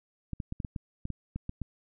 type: clicks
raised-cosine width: 5 ms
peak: -22 dBFS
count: 11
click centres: 0.333 / 0.402 / 0.524 / 0.602 / 0.648 / 0.762 / 1.054 / 1.103 / 1.36 / 1.494 / 1.617 s
effects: none